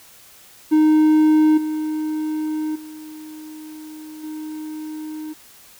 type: tone with level steps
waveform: triangle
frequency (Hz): 309.4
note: D#4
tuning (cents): -10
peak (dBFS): -9 / -19 / -32 / -26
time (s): 0.71-5.34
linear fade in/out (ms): 20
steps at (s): 1.57 / 2.75 / 4.23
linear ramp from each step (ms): 10
effects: white hiss -47 dBFS RMS until 5.79 s